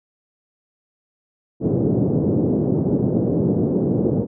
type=band-pass noise; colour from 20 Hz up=pink; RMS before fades=-19 dBFS; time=1.6-4.27 s; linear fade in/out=50 ms; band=120 to 450 Hz; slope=24 dB/octave; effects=none